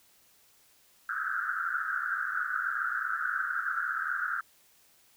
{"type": "band-pass noise", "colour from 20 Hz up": "white", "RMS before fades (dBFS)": -32, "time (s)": [1.09, 4.41], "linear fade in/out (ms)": 5, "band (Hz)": [1300, 1600], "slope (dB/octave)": 96, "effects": ["white hiss -63 dBFS RMS until 5.16 s"]}